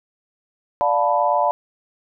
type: chord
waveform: sine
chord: B half-diminished seventh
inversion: first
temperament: equal with one note detuned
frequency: 587.3 / 704.9 / 880 / 987.8 Hz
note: D5 / F5 / A5 / B5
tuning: 0 / +16 / 0 / 0 cents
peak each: -21 dBFS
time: 0.81-1.51 s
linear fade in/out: 0 ms
effects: none